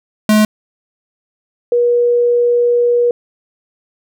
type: tone pair in turn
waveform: square / sine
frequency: 213.6 / 480.8 Hz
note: G#3 / B4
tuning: +49 / -46 cents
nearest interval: octave + major second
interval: 1405 cents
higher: second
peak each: -8 / -9 dBFS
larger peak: first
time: 0.29-0.45 / 1.72-3.11 s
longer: second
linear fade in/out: 2 ms
effects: none